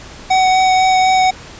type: tone with vibrato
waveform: square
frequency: 750 Hz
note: F#5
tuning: 23 cents sharp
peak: -10 dBFS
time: 0.3-1.31 s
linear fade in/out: 10 ms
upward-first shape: sine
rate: 4 Hz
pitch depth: 10 cents each way
effects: pink hiss -35 dBFS RMS until 1.59 s + resampled to 16000 Hz